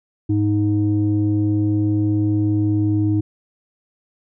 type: tone pair together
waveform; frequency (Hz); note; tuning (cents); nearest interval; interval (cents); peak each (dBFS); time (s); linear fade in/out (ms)
sine; 104.28 / 312.5; G#2 / D#4; +8 / +8; octave + perfect fifth; 1900; -17; 0.29-3.21; 10
effects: tanh soft clip ceiling -9 dBFS